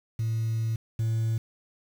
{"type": "tone pair in turn", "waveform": "sine", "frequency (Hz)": [112.6, 112.6], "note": ["A2", "A2"], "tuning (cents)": [40, 40], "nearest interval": "unison", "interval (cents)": 0, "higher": "neither", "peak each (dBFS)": [-23, -21], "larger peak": "second", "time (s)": [[0.19, 0.76], [0.99, 1.38]], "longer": "first", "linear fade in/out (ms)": 5, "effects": ["tanh soft clip ceiling -23 dBFS", "8-bit"]}